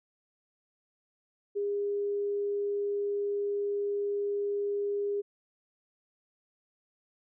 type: tone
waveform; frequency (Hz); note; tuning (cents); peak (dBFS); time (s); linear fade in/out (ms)
sine; 406.3; G#4; -38; -28; 1.55-5.22; 20
effects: none